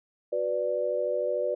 sine chord, B minor, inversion second, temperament equal, 370 / 493.9 / 587.3 Hz, F#4 / B4 / D5, 0 / 0 / 0 cents, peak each -34 / -29 / -28 dBFS, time 0.32-1.55 s, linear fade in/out 10 ms, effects none

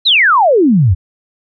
sine exponential sweep, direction down, 4214 to 81.3 Hz, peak -6 dBFS, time 0.05-0.95 s, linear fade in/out 20 ms, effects none

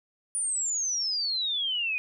sine exponential sweep, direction down, 9520 to 2450 Hz, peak -26 dBFS, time 0.35-1.98 s, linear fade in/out 0 ms, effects none

